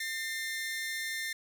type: tone pair together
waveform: sawtooth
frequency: 1809.3 / 2092 Hz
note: A6 / C7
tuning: +48 / -1 cents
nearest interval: minor third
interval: 251 cents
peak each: -32 / -35 dBFS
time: 0-1.33 s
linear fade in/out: 5 ms
effects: none